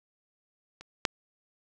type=clicks; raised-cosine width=0.2 ms; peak=-28 / -6 dBFS; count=2; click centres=0.81 / 1.052 s; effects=none